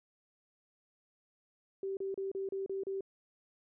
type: tone bursts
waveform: sine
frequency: 388.2 Hz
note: G4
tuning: 17 cents flat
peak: -34 dBFS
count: 7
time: 1.83-3.008 s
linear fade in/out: 2 ms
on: 140 ms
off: 33 ms
effects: none